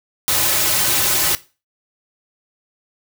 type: noise with comb filter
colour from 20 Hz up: white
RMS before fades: -17 dBFS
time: 0.28-1.35 s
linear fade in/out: 0 ms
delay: 4.3 ms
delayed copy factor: -0.65
effects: noise-tail reverb RT60 0.3 s tail -17 dB re dry